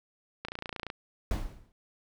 click train, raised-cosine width 0.3 ms, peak -20 dBFS, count 14, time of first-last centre 0.45-0.901 s, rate 28.8 Hz
brown noise with exponential decay, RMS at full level -25 dBFS, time 1.31-1.72 s, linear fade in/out 1 ms, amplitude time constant 87 ms
effects none

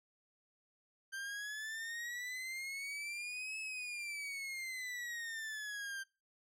40% pulse exponential two-way sweep, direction up then down, 1568 to 2600 to 1568 Hz, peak -40 dBFS, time 1.12-6.04 s, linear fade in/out 20 ms, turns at 3.59 s, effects noise-tail reverb RT60 0.3 s tail -24 dB re dry + low-pass 12000 Hz 12 dB/octave

